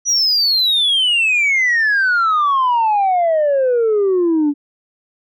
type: exponential sweep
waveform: sine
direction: down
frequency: 5920 to 283.1 Hz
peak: -10 dBFS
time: 0.05-4.54 s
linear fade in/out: 50 ms
effects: tanh soft clip ceiling -10 dBFS